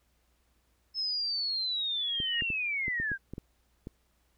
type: linear sweep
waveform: sine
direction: down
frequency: 5240 to 1549 Hz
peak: -29 dBFS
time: 0.94-3.18 s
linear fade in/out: 50 ms
type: tone with exponential growth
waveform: sine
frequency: 1864.7 Hz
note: A#6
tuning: in tune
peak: -28 dBFS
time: 1.96-2.41 s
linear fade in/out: 1 ms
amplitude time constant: 97 ms
type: clicks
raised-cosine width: 3 ms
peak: -26 dBFS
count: 9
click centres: 2.202 / 2.422 / 2.503 / 2.881 / 3 / 3.117 / 3.336 / 3.381 / 3.871 s
effects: added 60 Hz sine -70 dBFS peak until 4.37 s + pink hiss -73 dBFS RMS until 4.37 s